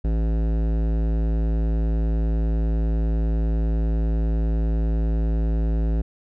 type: tone with hard clipping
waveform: sine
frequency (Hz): 55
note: A1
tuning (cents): 0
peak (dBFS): -21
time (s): 0.04-6.02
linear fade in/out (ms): 10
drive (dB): 16
effects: none